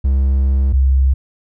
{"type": "tone pair in turn", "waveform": ["triangle", "sine"], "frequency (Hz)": [67.1, 66.52], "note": ["C2", "C2"], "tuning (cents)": [44, 29], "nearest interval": "unison", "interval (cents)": 15, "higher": "first", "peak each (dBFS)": -9, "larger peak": "neither", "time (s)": [[0.04, 0.73], [0.73, 1.14]], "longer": "first", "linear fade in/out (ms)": 10, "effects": []}